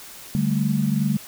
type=chord; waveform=sine; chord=D suspended fourth; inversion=none; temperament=equal with one note detuned; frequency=146.83 / 196 / 218.4 Hz; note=D3 / G3 / A3; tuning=0 / 0 / -13 cents; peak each=-23 dBFS; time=0.35-1.17 s; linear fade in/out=0 ms; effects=white hiss -41 dBFS RMS until 1.27 s